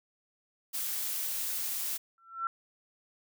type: noise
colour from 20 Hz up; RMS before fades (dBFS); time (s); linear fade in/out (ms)
blue; -34; 0.73-1.98; 20
type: tone with exponential growth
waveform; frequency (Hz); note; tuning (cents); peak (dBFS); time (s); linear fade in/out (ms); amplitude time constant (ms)
sine; 1348; E6; +38; -26; 2.18-2.47; 1; 63
effects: none